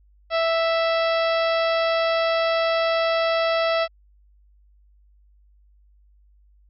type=harmonic tone; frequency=659.3 Hz; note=E5; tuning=in tune; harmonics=1 / 2 / 3 / 4 / 5 / 6 / 7 / 8; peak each=-20 / -26 / -30 / -32 / -34 / -36 / -37 / -38 dBFS; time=0.3-3.88 s; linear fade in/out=50 ms; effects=added 50 Hz sine -53 dBFS peak until 6.69 s